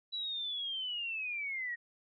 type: linear sweep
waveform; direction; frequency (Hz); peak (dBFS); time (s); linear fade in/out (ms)
sine; down; 3951 to 1864.7; -35; 0.12-1.76; 20
effects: none